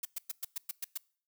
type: noise bursts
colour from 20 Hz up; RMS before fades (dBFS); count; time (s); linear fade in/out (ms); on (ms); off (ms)
blue; -36; 8; 0.03-0.976; 5; 22; 110
effects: noise-tail reverb RT60 0.5 s tail -24 dB re dry